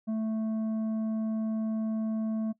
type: tone with tanh clipping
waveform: triangle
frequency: 220 Hz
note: A3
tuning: in tune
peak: -29 dBFS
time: 0.07-2.53 s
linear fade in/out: 20 ms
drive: 11 dB
effects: noise-tail reverb RT60 0.1 s tail -21 dB re dry